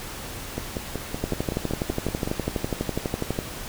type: two click trains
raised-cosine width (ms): 2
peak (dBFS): -11 / -14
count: 27 / 10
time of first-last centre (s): 1.24-3.389 / 0.58-2.275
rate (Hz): 12.1 / 5.31
effects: pink hiss -36 dBFS RMS until 3.68 s